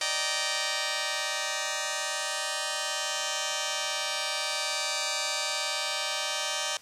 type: chord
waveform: 5% pulse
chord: Eb major seventh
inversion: third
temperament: just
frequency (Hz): 583.4 / 622.3 / 777.8 / 933.4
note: D5 / Eb5 / G5 / Bb5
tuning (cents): -12 / 0 / -14 / +2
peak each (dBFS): -22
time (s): 0.01-6.77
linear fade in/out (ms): 2
effects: white hiss -51 dBFS RMS until 6.81 s + low-pass 8000 Hz 12 dB/octave